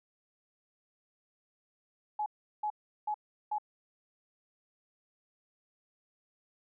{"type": "tone bursts", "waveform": "sine", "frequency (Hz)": 845, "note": "G#5", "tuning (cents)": 30, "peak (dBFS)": -30, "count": 4, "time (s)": [2.19, 3.584], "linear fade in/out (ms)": 5, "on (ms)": 71, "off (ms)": 370, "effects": []}